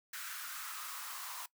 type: noise with high-pass filter sweep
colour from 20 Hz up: white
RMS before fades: -44 dBFS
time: 0.13-1.46 s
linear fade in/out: 5 ms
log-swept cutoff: 1500 to 990 Hz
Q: 4.2
effects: noise-tail reverb RT60 0.1 s tail -20 dB re dry